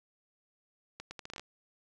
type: accelerating click train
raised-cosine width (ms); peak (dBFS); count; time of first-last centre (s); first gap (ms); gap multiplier
0.2; -25; 9; 1-1.396; 110; 0.75
effects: resampled to 24000 Hz